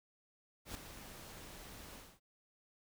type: noise with ADSR envelope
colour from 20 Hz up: pink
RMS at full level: -43 dBFS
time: 0.65-2.2 s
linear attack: 100 ms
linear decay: 3 ms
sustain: -9 dB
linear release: 250 ms
effects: none